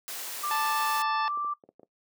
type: noise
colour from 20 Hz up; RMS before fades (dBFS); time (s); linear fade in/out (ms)
white; -37; 0.08-1.02; 0
type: tone with pitch glide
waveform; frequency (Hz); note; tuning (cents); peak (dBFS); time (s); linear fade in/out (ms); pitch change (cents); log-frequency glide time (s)
sine; 1183 to 1174.2; D6 to D6; +12 to -1; -28; 0.43-1.54; 10; -13; 0.6-1.1
type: harmonic tone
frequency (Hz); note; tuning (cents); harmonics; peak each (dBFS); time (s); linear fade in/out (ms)
880; A5; 0; 1 / 2 / 3 / 4 / 5 / 6; -29 / -35 / -39 / -41 / -43 / -45; 0.51-1.28; 0
type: clicks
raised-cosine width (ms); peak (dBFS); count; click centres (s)
2; -32; 6; 1.374 / 1.446 / 1.638 / 1.69 / 1.796 / 1.832
effects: noise-tail reverb RT60 0.1 s tail -17 dB re dry + high-pass 400 Hz 12 dB/octave